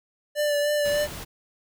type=tone with vibrato; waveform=square; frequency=587.3 Hz; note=D5; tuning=in tune; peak=-22 dBFS; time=0.35-1.08 s; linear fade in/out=50 ms; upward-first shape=sine; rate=3.3 Hz; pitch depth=21 cents each way
type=noise; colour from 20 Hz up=pink; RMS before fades=-37 dBFS; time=0.84-1.25 s; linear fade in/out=20 ms
effects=none